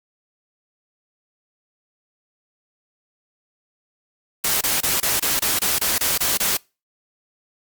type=noise bursts; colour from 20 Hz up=white; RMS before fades=-20 dBFS; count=11; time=4.44-6.57 s; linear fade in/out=5 ms; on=170 ms; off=26 ms; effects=noise-tail reverb RT60 0.3 s tail -26 dB re dry + Opus 48 kbps